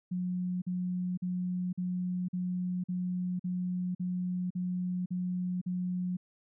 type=tone bursts; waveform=sine; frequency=180.7 Hz; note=F#3; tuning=41 cents flat; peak=-30 dBFS; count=11; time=0.11-6.17 s; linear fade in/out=10 ms; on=510 ms; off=45 ms; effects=none